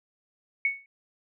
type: tone with exponential decay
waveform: sine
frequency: 2217 Hz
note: C#7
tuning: in tune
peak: -19 dBFS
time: 0.65-0.86 s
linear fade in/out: 2 ms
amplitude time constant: 45 ms
effects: none